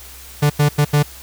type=tone bursts at uneven times; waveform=45% pulse; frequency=146.83 Hz; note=D3; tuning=in tune; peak=-11 dBFS; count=4; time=0.42-0.5 / 0.59-0.69 / 0.78-0.85 / 0.93-1.03 s; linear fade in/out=10 ms; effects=added 64 Hz sine -41 dBFS peak until 1.22 s + white hiss -39 dBFS RMS until 1.22 s